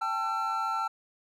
triangle tone cluster, 787 / 881 / 1348 Hz, G5 / A5 / E6, +7 / +2 / +38 cents, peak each -34 / -31 / -28 dBFS, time 0.01-0.88 s, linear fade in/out 10 ms, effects none

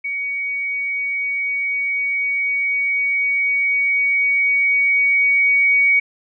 sine tone with level ramp, 2248 Hz, C#7, 24 cents sharp, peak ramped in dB -21 to -11 dBFS, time 0.04-6 s, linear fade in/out 10 ms, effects none

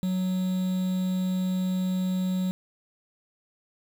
triangle tone with quantisation, 185 Hz, F#3, in tune, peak -22 dBFS, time 0.03-2.51 s, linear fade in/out 0 ms, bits 7, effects none

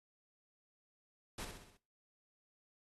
pink noise with echo, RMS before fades -44 dBFS, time 1.38-1.45 s, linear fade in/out 5 ms, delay 64 ms, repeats 5, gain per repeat -5 dB, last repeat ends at 1.77 s, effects noise-tail reverb RT60 0.4 s tail -22 dB re dry + AAC 32 kbps

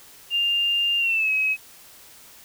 sine tone with pitch glide, 2800 to 2553 Hz, F7 to D#7, +4 to +44 cents, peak -19 dBFS, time 0.3-1.57 s, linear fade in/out 50 ms, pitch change -160 cents, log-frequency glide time 0.98-1.31 s, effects white hiss -48 dBFS RMS until 2.44 s

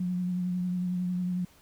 sine tone with vibrato, 180 Hz, F#3, 47 cents flat, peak -27 dBFS, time 0-1.45 s, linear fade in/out 5 ms, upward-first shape triangle, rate 11 Hz, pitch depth 30 cents each way, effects pink hiss -59 dBFS RMS until 1.61 s

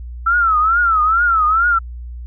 sine tone with vibrato, 1328 Hz, E6, 12 cents sharp, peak -11 dBFS, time 0.26-1.79 s, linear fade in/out 10 ms, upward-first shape triangle, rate 2.3 Hz, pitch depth 160 cents each way, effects added 60 Hz sine -27 dBFS peak until 2.26 s

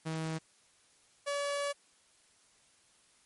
sawtooth tone pair in turn, 160 / 570.2 Hz, D#3 / C#5, +49 / +49 cents, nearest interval octave + minor seventh, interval 2200 cents, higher second, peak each -30 / -28 dBFS, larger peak second, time 0.05-0.39 / 1.26-1.73 s, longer second, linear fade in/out 20 ms, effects white hiss -66 dBFS RMS until 3.25 s + MP3 48 kbps

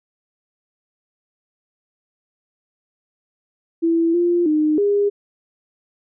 sine tone with pitch steps, 332 / 347.7 / 306 / 406.8 Hz, E4 / F4 / D#4 / G#4, +12 / -8 / -29 / -36 cents, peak -14 dBFS, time 3.82-5.1 s, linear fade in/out 20 ms, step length 320 ms, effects none

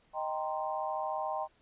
sine chord, C minor seventh, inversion first, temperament equal, 622.3 / 784 / 932.3 / 1046.5 Hz, Eb5 / G5 / Bb5 / C6, 0 / 0 / 0 / 0 cents, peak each -37 / -36 / -39 / -39 dBFS, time 0.13-1.48 s, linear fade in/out 50 ms, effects pink hiss -68 dBFS RMS until 1.61 s + resampled to 8000 Hz

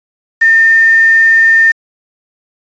sine tone with quantisation, 1809 Hz, A6, 48 cents sharp, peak -4 dBFS, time 0.41-1.72 s, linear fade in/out 10 ms, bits 4, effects resampled to 16000 Hz

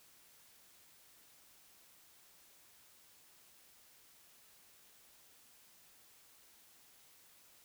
silence, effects white hiss -64 dBFS RMS until 7.64 s

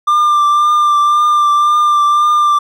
triangle tone with vibrato, 1190 Hz, D6, 22 cents sharp, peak -6 dBFS, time 0.07-2.59 s, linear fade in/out 10 ms, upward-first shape triangle, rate 1.9 Hz, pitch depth 25 cents each way, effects none

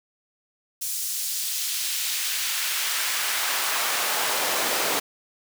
pink noise with high-pass filter sweep, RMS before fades -26 dBFS, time 0.81-5 s, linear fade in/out 10 ms, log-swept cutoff 7000 to 400 Hz, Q 0.79, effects none

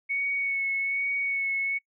sine tone with vibrato, 2217 Hz, C#7, in tune, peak -25 dBFS, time 0.09-1.79 s, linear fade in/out 20 ms, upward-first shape sine, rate 1.2 Hz, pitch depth 19 cents each way, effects noise-tail reverb RT60 0.1 s tail -26 dB re dry

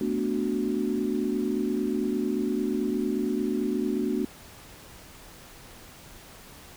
sine chord, B minor seventh, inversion third, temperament equal with one note detuned, 220 / 248.8 / 293.7 / 370 Hz, A3 / B3 / D4 / F#4, 0 / +13 / 0 / 0 cents, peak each -30 dBFS, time 0.01-4.25 s, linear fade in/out 2 ms, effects pink hiss -48 dBFS RMS until 6.76 s

